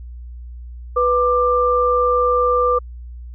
sine tone pair together, 493.9 / 1185.9 Hz, B4 / D6, 0 / +16 cents, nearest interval octave + minor third, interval 1516 cents, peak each -16 dBFS, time 0.96-2.79 s, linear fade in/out 10 ms, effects added 60 Hz sine -31 dBFS peak until 3.34 s

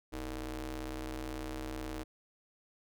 sawtooth ring-modulated tone, 137.9 Hz, C#3, 9 cents flat, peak -31 dBFS, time 0.12-2.04 s, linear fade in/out 20 ms, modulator 177 Hz, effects none

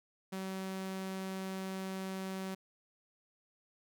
sawtooth tone, 190.2 Hz, F#3, 48 cents sharp, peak -34 dBFS, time 0.32-2.55 s, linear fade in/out 10 ms, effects none

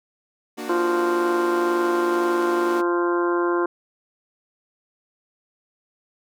sawtooth chord, Bb augmented, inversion none, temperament equal with one note detuned, 233.1 / 296.7 / 370 Hz, Bb3 / D4 / F#4, 0 / +18 / 0 cents, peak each -30 dBFS, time 0.57-2.82 s, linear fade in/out 20 ms
harmonic tone, 174 Hz, F3, 6 cents flat, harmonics 2 / 3 / 4 / 5 / 6 / 7 / 8 / 9, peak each -20 / -31 / -34 / -35 / -26 / -39 / -31 / -36 dBFS, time 0.69-3.66 s, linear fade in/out 5 ms
effects none

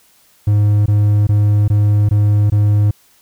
triangle tone bursts, 103.83 Hz, G#2, in tune, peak -7 dBFS, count 6, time 0.47-2.91 s, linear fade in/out 5 ms, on 390 ms, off 20 ms, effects white hiss -52 dBFS RMS until 3.21 s

